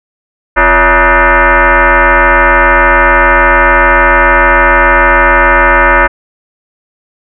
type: tone with frequency modulation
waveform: sine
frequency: 261.6 Hz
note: C4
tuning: in tune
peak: -3 dBFS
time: 0.56-6.08 s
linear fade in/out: 20 ms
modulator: 305 Hz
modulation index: 5.8
effects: none